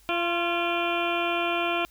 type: harmonic tone with a mistuned harmonic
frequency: 343.2 Hz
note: F4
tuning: 30 cents flat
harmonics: 1 / 2 / 3 / 4 / 5 / 7 / 8 / 9 / 10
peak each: -30 / -29 / -33 / -32 / -42 / -31 / -35 / -36 / -42 dBFS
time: 0.09-1.85 s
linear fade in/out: 0 ms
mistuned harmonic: 3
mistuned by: +42 cents
effects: added 50 Hz sine -57 dBFS peak until 1.9 s + white hiss -59 dBFS RMS until 1.9 s